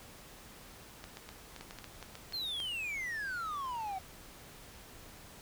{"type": "clicks", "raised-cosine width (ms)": 0.2, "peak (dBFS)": -28, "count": 12, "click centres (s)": [1.041, 1.171, 1.29, 1.563, 1.61, 1.709, 1.787, 1.843, 2.027, 2.154, 2.324, 2.602]}
{"type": "exponential sweep", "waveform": "triangle", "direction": "down", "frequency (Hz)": [4304, 740], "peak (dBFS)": -34, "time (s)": [2.33, 3.99], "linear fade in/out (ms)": 10}
{"effects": ["pink hiss -53 dBFS RMS until 5.41 s"]}